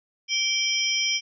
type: tone cluster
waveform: sine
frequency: 2332 / 3159 / 5120 / 5660 Hz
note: D7 / G7 / D#8 / F8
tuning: -13 / +13 / +49 / +22 cents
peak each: -27 / -26 / -28 / -29 dBFS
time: 0.28-1.21 s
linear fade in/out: 50 ms
effects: none